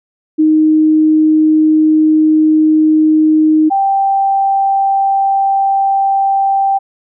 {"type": "tone pair in turn", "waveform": "sine", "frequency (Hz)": [311.1, 783.9], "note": ["D#4", "G5"], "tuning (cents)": [0, 0], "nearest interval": "octave + major third", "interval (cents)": 1600, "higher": "second", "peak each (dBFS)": [-6, -9], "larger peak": "first", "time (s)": [[0.38, 3.7], [3.7, 6.79]], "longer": "first", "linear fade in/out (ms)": 20, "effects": []}